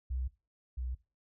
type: tone pair in turn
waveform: sine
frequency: 63.7 / 62.35 Hz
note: C2 / B1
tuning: -46 / +17 cents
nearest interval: unison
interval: 37 cents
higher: first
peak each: -32 / -34 dBFS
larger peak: first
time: 0.1-0.28 / 0.77-0.95 s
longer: neither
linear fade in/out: 10 ms
effects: noise-tail reverb RT60 0.3 s tail -19 dB re dry